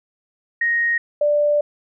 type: tone pair in turn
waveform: sine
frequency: 1870 / 589 Hz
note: A#6 / D5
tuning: +5 / +5 cents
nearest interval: octave + minor sixth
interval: 2000 cents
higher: first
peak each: -16 / -14 dBFS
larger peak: second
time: 0.61-0.98 / 1.21-1.61 s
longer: second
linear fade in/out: 5 ms
effects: none